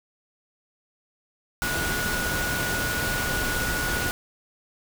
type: tone in noise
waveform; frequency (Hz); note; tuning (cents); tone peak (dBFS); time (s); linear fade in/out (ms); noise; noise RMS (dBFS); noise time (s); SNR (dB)
sine; 1456; F#6; -28; -28; 1.62-4.11; 0; pink; -28; 1.62-4.11; -3
effects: none